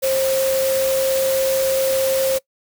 sine tone in noise, 532 Hz, C5, 29 cents sharp, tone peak -16 dBFS, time 0.02-2.39 s, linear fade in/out 20 ms, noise white, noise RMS -26 dBFS, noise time 0.02-2.39 s, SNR +7 dB, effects noise-tail reverb RT60 0.1 s tail -22 dB re dry

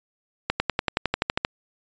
accelerating click train, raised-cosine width 0.3 ms, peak -5 dBFS, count 12, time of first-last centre 0.5-1.449 s, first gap 100 ms, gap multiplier 0.97, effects resampled to 16000 Hz

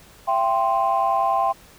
sine chord, C major, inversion first, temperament equal with one note detuned, 673.5 / 784 / 1046.5 Hz, E5 / G5 / C6, +37 / 0 / 0 cents, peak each -23 / -20 / -21 dBFS, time 0.27-1.53 s, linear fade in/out 20 ms, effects tanh soft clip ceiling -10 dBFS + pink hiss -49 dBFS RMS until 1.78 s

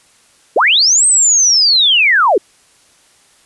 sine linear two-way sweep, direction up then down, 329.6 to 8372 to 329.6 Hz, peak -7 dBFS, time 0.56-2.38 s, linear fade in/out 5 ms, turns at 1.06 s, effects white hiss -50 dBFS RMS until 3.45 s + resampled to 24000 Hz

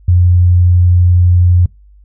sine tone, 88.8 Hz, F2, 29 cents sharp, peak -5 dBFS, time 0.08-1.66 s, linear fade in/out 5 ms, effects noise-tail reverb RT60 0.2 s tail -21 dB re dry + added 50 Hz sine -39 dBFS peak until 2.04 s

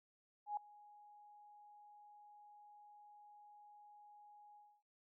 sine tone with ADSR envelope, 830.6 Hz, G#5, in tune, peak -36 dBFS, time 0.46-4.83 s, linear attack 110 ms, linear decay 3 ms, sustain -23 dB, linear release 270 ms, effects none

